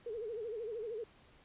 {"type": "tone with vibrato", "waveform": "sine", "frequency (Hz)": 447.4, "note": "A4", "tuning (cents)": 29, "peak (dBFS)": -38, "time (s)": [0.06, 1.04], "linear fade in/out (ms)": 5, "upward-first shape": "sine", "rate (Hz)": 13, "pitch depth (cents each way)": 130, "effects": ["pink hiss -63 dBFS RMS until 1.44 s", "resampled to 8000 Hz"]}